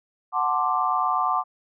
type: chord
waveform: sine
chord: D dominant seventh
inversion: first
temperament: equal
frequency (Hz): 740 / 880 / 1046.5 / 1174.7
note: F#5 / A5 / C6 / D6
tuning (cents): 0 / 0 / 0 / 0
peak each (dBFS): -26 / -28 / -26 / -24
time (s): 0.32-1.44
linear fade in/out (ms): 50
effects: none